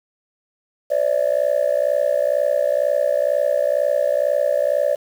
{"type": "tone with amplitude modulation", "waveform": "sine", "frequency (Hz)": 582, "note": "D5", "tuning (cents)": -16, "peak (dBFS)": -10, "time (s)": [0.9, 4.96], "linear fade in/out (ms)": 20, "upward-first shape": "sine", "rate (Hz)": 62.1, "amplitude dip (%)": 100, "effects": ["tanh soft clip ceiling -10 dBFS", "7-bit"]}